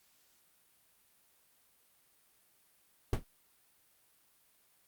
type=noise with exponential decay; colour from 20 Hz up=brown; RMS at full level=-21 dBFS; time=3.13-3.24 s; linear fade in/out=2 ms; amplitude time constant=22 ms; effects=white hiss -69 dBFS RMS until 4.87 s + Opus 48 kbps